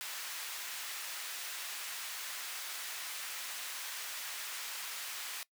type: high-pass noise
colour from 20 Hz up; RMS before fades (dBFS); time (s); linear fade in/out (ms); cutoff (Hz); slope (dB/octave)
pink; -42; 0.01-5.43; 0; 1500; 12
effects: noise-tail reverb RT60 0.1 s tail -21 dB re dry